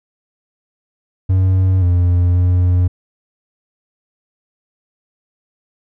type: tone with pitch steps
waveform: triangle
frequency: 93.7 / 88.4 / 89.7 Hz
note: F#2 / F2 / F2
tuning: +22 / +22 / +47 cents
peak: -8 dBFS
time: 1.29-2.88 s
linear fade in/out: 10 ms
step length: 530 ms
effects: none